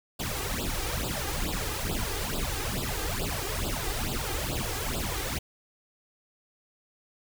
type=noise with flanger; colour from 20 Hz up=pink; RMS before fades=-31 dBFS; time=0.19-5.39 s; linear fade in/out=10 ms; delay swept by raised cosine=0.24 to 2.54 ms; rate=2.3 Hz; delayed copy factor=+1; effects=none